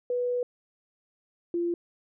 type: tone pair in turn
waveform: sine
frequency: 491.3 / 344.3 Hz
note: B4 / F4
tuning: -9 / -25 cents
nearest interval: tritone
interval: 616 cents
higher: first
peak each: -25 dBFS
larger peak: neither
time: 0.1-0.43 / 1.54-1.74 s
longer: first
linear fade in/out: 2 ms
effects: none